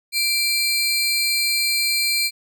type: tone pair together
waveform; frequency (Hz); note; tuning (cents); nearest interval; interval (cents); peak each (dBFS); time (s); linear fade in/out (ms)
sawtooth; 2349 / 4185; D7 / C8; 0 / 0; minor seventh; 1000; -18; 0.12-2.31; 50
effects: none